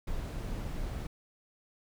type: noise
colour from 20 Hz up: brown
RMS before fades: -36 dBFS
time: 0.07-1.07 s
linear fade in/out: 5 ms
effects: none